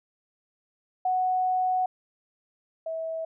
sine tone pair in turn, 740 / 648.7 Hz, F#5 / E5, 0 / -28 cents, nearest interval major second, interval 228 cents, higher first, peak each -22 / -29 dBFS, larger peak first, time 1.05-1.86 / 2.86-3.25 s, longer first, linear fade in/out 5 ms, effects none

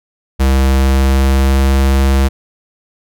square tone with pitch glide, 66.6 to 67.45 Hz, C2 to C#2, +31 to -47 cents, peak -9 dBFS, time 0.39-2.29 s, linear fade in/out 20 ms, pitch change +22 cents, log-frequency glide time 0.63-1.85 s, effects none

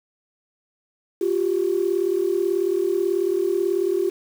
sine tone pair together, 353 / 391.3 Hz, F4 / G4, +19 / -3 cents, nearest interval major second, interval 178 cents, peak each -21 dBFS, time 1.21-4.1 s, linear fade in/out 5 ms, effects tanh soft clip ceiling -11 dBFS + 7-bit

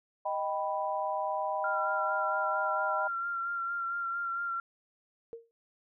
sine chord, Eb augmented, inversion none, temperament equal, 622.3 / 784 / 987.8 Hz, Eb5 / G5 / B5, 0 / 0 / 0 cents, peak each -34 dBFS, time 0.25-3.08 s, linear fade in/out 10 ms
sine tone with vibrato, 1379 Hz, F6, 22 cents flat, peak -31 dBFS, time 1.64-4.6 s, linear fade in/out 2 ms, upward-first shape sine, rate 4.4 Hz, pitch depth 25 cents each way
sine tone with exponential decay, 461.6 Hz, A#4, 17 cents flat, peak -36 dBFS, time 5.33-5.51 s, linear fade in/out 0 ms, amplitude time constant 38 ms
effects none

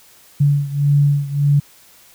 sine beating tone pair, 142.9 / 144.6 Hz, D3 / D3, -47 / -27 cents, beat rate 1.7 Hz, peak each -14 / -17 dBFS, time 0.4-1.6 s, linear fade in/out 10 ms, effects white hiss -48 dBFS RMS until 2.14 s

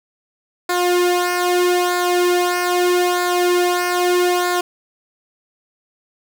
sawtooth tone with flanger, 356.1 Hz, F4, 34 cents sharp, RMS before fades -17 dBFS, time 0.69-4.61 s, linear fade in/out 5 ms, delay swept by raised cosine 0.34 to 2.54 ms, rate 0.79 Hz, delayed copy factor -0.7, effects none

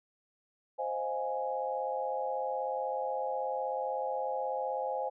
sine chord, F minor seventh, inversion second, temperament equal, 523.3 / 622.3 / 698.5 / 830.6 Hz, C5 / Eb5 / F5 / Ab5, 0 / 0 / 0 / 0 cents, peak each -35 / -40 / -40 / -35 dBFS, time 0.78-5.1 s, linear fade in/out 20 ms, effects none

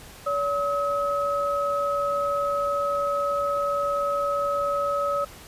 sine tone pair together, 570 / 1279.6 Hz, C#5 / D#6, +48 / +48 cents, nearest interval octave + major second, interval 1400 cents, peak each -25 dBFS, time 0.26-5.25 s, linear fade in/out 10 ms, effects pink hiss -45 dBFS RMS until 5.47 s + resampled to 32000 Hz

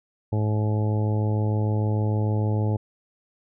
harmonic tone, 106.6 Hz, G#2, 46 cents sharp, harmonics 1 / 2 / 3 / 4 / 5 / 6 / 7 / 8, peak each -21 / -31 / -33 / -34 / -36 / -41 / -42 / -38 dBFS, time 0.32-2.77 s, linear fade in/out 10 ms, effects none

